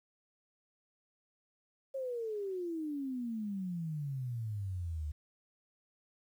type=exponential sweep; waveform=sine; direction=down; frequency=547 to 72.7 Hz; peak=-35 dBFS; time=1.94-5.12 s; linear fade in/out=10 ms; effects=11-bit